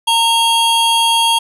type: tone pair together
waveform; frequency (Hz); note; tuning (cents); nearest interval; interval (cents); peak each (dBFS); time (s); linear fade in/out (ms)
square; 918 / 3271; A#5 / G#7; -27 / -27; octave + minor seventh; 2200; -14; 0.07-1.39; 10
effects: resampled to 32000 Hz + 7-bit